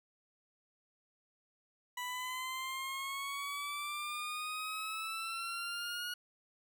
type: exponential sweep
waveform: 20% pulse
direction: up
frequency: 984 to 1451 Hz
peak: -33 dBFS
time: 1.97-6.14 s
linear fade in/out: 5 ms
effects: none